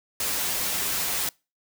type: noise with comb filter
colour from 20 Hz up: white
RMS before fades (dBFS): -27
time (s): 0.2-1.29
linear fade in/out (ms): 2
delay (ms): 8.8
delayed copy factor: -0.55
effects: noise-tail reverb RT60 0.3 s tail -26 dB re dry